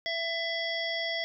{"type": "harmonic tone", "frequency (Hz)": 667, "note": "E5", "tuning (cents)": 20, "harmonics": [1, 3, 5, 7, 8], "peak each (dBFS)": [-35, -33, -35, -41, -40], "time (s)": [0.06, 1.24], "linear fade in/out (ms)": 0, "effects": []}